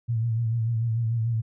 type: tone with vibrato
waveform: sine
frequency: 114.6 Hz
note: A#2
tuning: 29 cents flat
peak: -22 dBFS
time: 0.08-1.42 s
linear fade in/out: 20 ms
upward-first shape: sine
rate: 6.8 Hz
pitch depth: 57 cents each way
effects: none